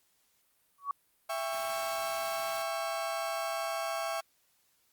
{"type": "tone with exponential growth", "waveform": "sine", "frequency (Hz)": 1127, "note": "C#6", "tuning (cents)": 28, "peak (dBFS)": -26, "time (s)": [0.78, 0.91], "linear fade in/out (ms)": 2, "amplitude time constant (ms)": 28}
{"type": "chord", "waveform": "35% pulse", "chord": "C# diminished", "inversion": "first", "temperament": "just", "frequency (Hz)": [665.2, 798.3, 1108.7], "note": ["E5", "G5", "C#6"], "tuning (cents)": [16, 31, 0], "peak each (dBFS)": [-33, -37, -37], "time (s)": [1.29, 4.21], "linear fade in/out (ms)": 10}
{"type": "noise", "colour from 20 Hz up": "white", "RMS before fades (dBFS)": -46, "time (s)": [1.52, 2.63], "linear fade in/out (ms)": 10}
{"effects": ["white hiss -71 dBFS RMS until 4.92 s", "Opus 48 kbps"]}